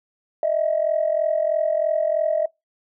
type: tone pair together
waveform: sine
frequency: 616.2 / 659.3 Hz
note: D#5 / E5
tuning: -17 / 0 cents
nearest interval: minor second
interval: 117 cents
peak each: -20 / -20 dBFS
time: 0.43-2.46 s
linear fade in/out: 2 ms
effects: noise-tail reverb RT60 0.2 s tail -25 dB re dry + tanh soft clip ceiling -11 dBFS